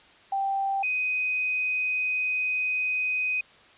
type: tone pair in turn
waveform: sine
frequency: 784 / 2505 Hz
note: G5 / D#7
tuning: 0 / +11 cents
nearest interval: octave + minor sixth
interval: 2011 cents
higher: second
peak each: -24 dBFS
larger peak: neither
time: 0.32-0.83 / 0.83-3.41 s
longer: second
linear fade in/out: 5 ms
effects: white hiss -54 dBFS RMS until 3.77 s + resampled to 8000 Hz